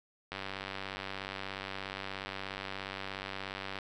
click train, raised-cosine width 0.3 ms, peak -22 dBFS, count 337, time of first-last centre 0.32-3.787 s, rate 96.9 Hz, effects none

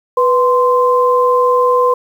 sine tone pair together, 494 / 1039.5 Hz, B4 / C6, 0 / -12 cents, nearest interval octave + minor second, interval 1288 cents, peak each -11 / -12 dBFS, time 0.17-1.94 s, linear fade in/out 5 ms, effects 7-bit

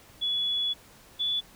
sine tone pair in turn, 3400 / 3445 Hz, G#7 / A7, +40 / -37 cents, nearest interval unison, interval 23 cents, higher second, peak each -25 dBFS, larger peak neither, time 0.21-0.74 / 1.19-1.41 s, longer first, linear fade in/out 20 ms, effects pink hiss -54 dBFS RMS until 1.55 s

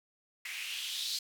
blue noise with band-pass filter sweep, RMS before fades -38 dBFS, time 0.45-1.19 s, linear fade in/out 5 ms, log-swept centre 2100 to 4400 Hz, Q 4, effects none

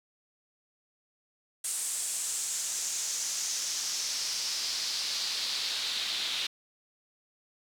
pink noise with band-pass filter sweep, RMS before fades -33 dBFS, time 1.64-6.47 s, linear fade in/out 5 ms, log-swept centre 8600 to 3600 Hz, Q 2.9, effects none

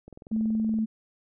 click train, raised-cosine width 2 ms, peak -31 dBFS, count 16, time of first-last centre 0.08-0.788 s, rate 21.2 Hz
sine tone, 219.8 Hz, A3, 2 cents flat, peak -23 dBFS, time 0.31-0.86 s, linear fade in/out 20 ms
effects none

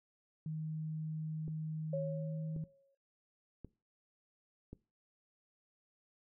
sine tone with pitch glide, 156.6 to 158.15 Hz, D#3 to D#3, +11 to +29 cents, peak -37 dBFS, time 0.46-2.64 s, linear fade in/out 2 ms, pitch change +18 cents, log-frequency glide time 1.92-2.45 s
click train, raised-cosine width 3 ms, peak -34 dBFS, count 4, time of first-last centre 1.48-4.73 s, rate 0.923 Hz
sine tone with exponential decay, 550 Hz, C#5, 14 cents flat, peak -33 dBFS, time 1.93-2.95 s, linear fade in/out 5 ms, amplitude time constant 220 ms
effects noise-tail reverb RT60 0.3 s tail -20 dB re dry

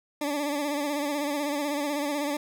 20% pulse tone with vibrato, 290.2 Hz, D4, 21 cents flat, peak -22 dBFS, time 0.21-2.37 s, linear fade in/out 5 ms, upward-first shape sine, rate 16 Hz, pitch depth 59 cents each way, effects none

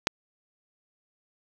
click, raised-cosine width 0.2 ms, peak -4 dBFS, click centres 0.071 s, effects none

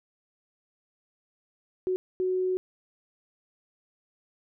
sine tone bursts at uneven times, 370 Hz, F#4, in tune, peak -24 dBFS, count 2, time 1.87-1.96 / 2.2-2.57 s, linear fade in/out 0 ms, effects none

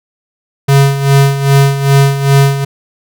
square tone with tremolo, 138.59 Hz, C#3, in tune, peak -4 dBFS, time 0.68-2.65 s, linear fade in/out 10 ms, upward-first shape sine, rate 2.5 Hz, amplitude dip 70%, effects none

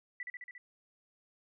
sine tone with echo, 1971 Hz, B6, 4 cents flat, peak -37 dBFS, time 0.2-0.23 s, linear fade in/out 2 ms, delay 70 ms, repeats 5, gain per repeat -2 dB, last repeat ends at 0.58 s, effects none

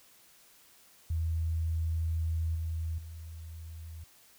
sine tone with level steps, 81.3 Hz, E2, 23 cents flat, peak -28 / -31 / -41 dBFS, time 1.1-4.04 s, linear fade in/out 5 ms, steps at 2.55 / 2.98 s, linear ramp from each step 5 ms, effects white hiss -60 dBFS RMS until 4.38 s

